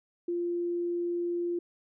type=tone; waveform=sine; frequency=347.1 Hz; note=F4; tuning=11 cents flat; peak=-28 dBFS; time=0.28-1.59 s; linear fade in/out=5 ms; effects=none